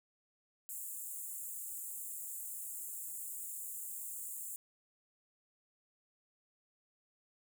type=high-pass noise; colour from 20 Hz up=pink; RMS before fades=-44 dBFS; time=0.69-4.56 s; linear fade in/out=0 ms; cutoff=7100 Hz; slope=96 dB/octave; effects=none